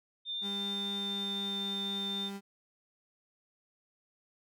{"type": "tone", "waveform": "sine", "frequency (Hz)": 3598, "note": "A7", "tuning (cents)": 38, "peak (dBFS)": -34, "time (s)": [0.25, 2.31], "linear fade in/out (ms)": 50}
{"type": "tone with pitch glide", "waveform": "35% pulse", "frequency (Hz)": [200, 198.27], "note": ["G3", "G3"], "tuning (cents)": [35, 20], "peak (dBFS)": -37, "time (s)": [0.41, 2.41], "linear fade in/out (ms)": 50, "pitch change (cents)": -15, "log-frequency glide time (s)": [0.91, 1.71]}
{"effects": []}